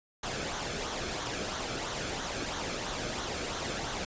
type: noise with flanger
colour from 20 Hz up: pink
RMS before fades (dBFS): -35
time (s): 0.23-4.05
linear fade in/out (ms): 5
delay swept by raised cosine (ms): 0.39 to 1.07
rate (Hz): 3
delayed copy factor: -0.5
effects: resampled to 16000 Hz